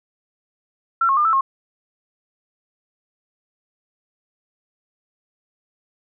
sine tone with pitch steps, 1354 / 1087 / 1203 / 1319 / 1080 Hz, E6 / C#6 / D6 / E6 / C#6, +46 / -34 / +41 / +1 / -45 cents, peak -14 dBFS, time 1.01-1.41 s, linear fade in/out 5 ms, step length 80 ms, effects none

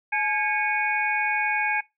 sine tone cluster, 851 / 1635 / 2215 / 2467 Hz, G#5 / G#6 / C#7 / D#7, +42 / -28 / -2 / -15 cents, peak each -27 dBFS, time 0.12-1.81 s, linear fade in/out 10 ms, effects noise-tail reverb RT60 0.2 s tail -21 dB re dry

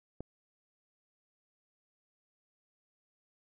click, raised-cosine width 2 ms, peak -27 dBFS, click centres 0.206 s, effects none

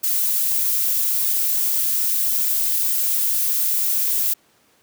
violet noise, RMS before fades -20 dBFS, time 0.03-4.34 s, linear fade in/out 10 ms, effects pink hiss -58 dBFS RMS until 4.82 s + high-pass 150 Hz 12 dB/octave

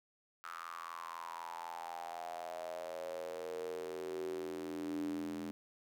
square tone with high-pass filter sweep, 41.99 Hz, E1, 33 cents sharp, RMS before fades -43 dBFS, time 0.44-5.51 s, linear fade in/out 0 ms, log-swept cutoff 1300 to 250 Hz, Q 8.1, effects none

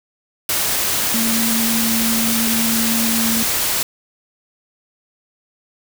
sine tone in noise, 227.4 Hz, A#3, 43 cents flat, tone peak -19 dBFS, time 1.14-3.43 s, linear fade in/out 2 ms, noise white, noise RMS -19 dBFS, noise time 0.49-3.83 s, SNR -3 dB, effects none

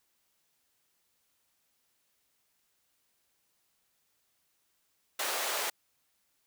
pink high-pass noise, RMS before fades -33 dBFS, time 5.19-5.7 s, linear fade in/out 5 ms, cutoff 480 Hz, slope 24 dB/octave, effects white hiss -75 dBFS RMS until 6.46 s

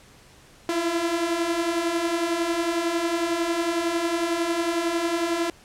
sawtooth beating tone pair, 329.6 / 340.6 Hz, E4 / F4, 0 / -43 cents, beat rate 11 Hz, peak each -25 / -20 dBFS, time 0.69-5.5 s, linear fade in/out 2 ms, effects pink hiss -52 dBFS RMS until 5.64 s + low-pass 10000 Hz 12 dB/octave

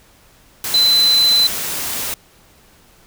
sine tone in noise, 4036 Hz, B7, 37 cents sharp, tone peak -10 dBFS, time 0.74-1.47 s, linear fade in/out 2 ms, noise white, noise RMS -23 dBFS, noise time 0.64-2.14 s, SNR +10 dB, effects pink hiss -50 dBFS RMS until 3.06 s

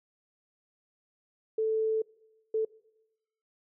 sine tone bursts at uneven times, 440 Hz, A4, in tune, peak -25 dBFS, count 2, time 1.58-2.02 / 2.54-2.65 s, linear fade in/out 5 ms, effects noise-tail reverb RT60 1.0 s tail -24 dB re dry

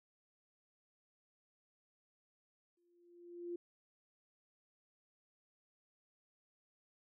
sine tone with exponential growth, 347.6 Hz, F4, 8 cents flat, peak -38 dBFS, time 2.77-3.56 s, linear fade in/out 5 ms, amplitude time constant 170 ms, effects none

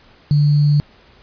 sine tone with sample-and-hold, 146.83 Hz, D3, in tune, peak -10 dBFS, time 0.31-0.8 s, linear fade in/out 0 ms, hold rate 4410 Hz, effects pink hiss -49 dBFS RMS until 1.22 s + resampled to 11025 Hz

